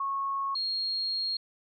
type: tone pair in turn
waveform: sine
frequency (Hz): 1098 / 4260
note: C#6 / C8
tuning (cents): -17 / +30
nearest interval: octave + major seventh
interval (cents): 2347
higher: second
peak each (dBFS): -28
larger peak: neither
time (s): 0-0.55 / 0.55-1.37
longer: second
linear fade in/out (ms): 5
effects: none